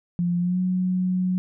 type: tone with pitch glide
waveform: sine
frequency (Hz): 174.61 to 183.5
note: F3 to F#3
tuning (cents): 0 to -14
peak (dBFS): -20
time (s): 0.19-1.38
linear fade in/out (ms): 0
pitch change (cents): +86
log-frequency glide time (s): 0.39-0.59
effects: none